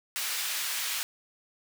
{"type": "high-pass noise", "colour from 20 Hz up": "pink", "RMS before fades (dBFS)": -32, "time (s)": [0.16, 1.03], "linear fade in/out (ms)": 0, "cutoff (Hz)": 1900, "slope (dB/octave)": 12, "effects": []}